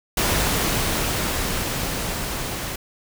pink noise with level ramp, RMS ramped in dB -20 to -29 dBFS, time 0.17-2.76 s, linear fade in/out 5 ms, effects none

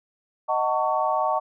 sine chord, D# half-diminished seventh, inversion none, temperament just, 622.3 / 746.7 / 896 / 1120.1 Hz, D#5 / F#5 / A5 / C#6, 0 / +16 / +31 / +18 cents, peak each -26 dBFS, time 0.48-1.4 s, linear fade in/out 20 ms, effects none

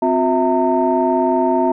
sine tone cluster, 260.3 / 359.4 / 656 / 911 Hz, C4 / F4 / E5 / A#5, -9 / +50 / -9 / -40 cents, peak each -18 dBFS, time 0.02-1.72 s, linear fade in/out 5 ms, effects tanh soft clip ceiling -4 dBFS

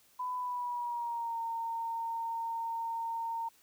sine tone with pitch glide, 1000 to 917 Hz, B5 to A#5, +21 to -29 cents, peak -33 dBFS, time 0.19-3.49 s, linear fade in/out 10 ms, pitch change -150 cents, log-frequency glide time 0.36-1.4 s, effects white hiss -65 dBFS RMS until 3.62 s

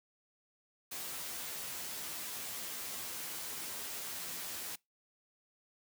white noise with comb filter, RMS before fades -42 dBFS, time 0.91-4.76 s, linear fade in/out 10 ms, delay 12 ms, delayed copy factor +0.6, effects noise-tail reverb RT60 0.2 s tail -25 dB re dry + high-pass 100 Hz 12 dB/octave

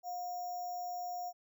sine tone with sample-and-hold, 716 Hz, F5, 43 cents sharp, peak -37 dBFS, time 0.03-1.33 s, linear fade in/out 50 ms, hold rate 6300 Hz, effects none

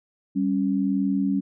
sine tone pair together, 195.5 / 276.5 Hz, G3 / C#4, -4 / -4 cents, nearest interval tritone, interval 600 cents, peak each -23 dBFS, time 0.35-1.41 s, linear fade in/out 20 ms, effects none

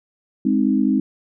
sine chord, Ab major, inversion none, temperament equal with one note detuned, 206.9 / 261.6 / 311.1 Hz, Ab3 / C4 / Eb4, -6 / 0 / 0 cents, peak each -19 / -18 / -21 dBFS, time 0.45-1 s, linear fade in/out 5 ms, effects none

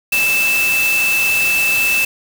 sine tone in noise, 2637 Hz, E7, in tune, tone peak -13 dBFS, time 0.12-2.05 s, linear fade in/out 5 ms, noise white, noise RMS -22 dBFS, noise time 0.12-2.05 s, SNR +6 dB, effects none

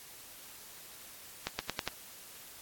accelerating click train, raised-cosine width 0.2 ms, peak -15 dBFS, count 5, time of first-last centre 1.47-1.876 s, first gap 120 ms, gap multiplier 0.89, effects white hiss -51 dBFS RMS until 2.61 s + AAC 64 kbps

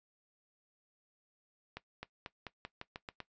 accelerating click train, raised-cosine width 0.3 ms, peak -26 dBFS, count 9, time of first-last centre 1.77-3.203 s, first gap 260 ms, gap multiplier 0.89, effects noise-tail reverb RT60 0.1 s tail -17 dB re dry + resampled to 16000 Hz

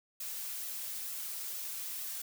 blue noise with flanger, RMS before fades -40 dBFS, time 0.2-2.22 s, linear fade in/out 5 ms, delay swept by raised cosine 1.5 to 5.2 ms, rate 2.2 Hz, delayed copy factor +0.6, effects none

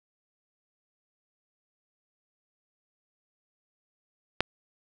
click, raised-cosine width 0.3 ms, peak -6 dBFS, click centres 4.406 s, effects none

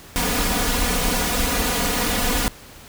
pink noise with comb filter, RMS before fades -21 dBFS, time 0.16-2.48 s, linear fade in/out 0 ms, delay 4.1 ms, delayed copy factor +0.95, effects pink hiss -43 dBFS RMS until 2.88 s

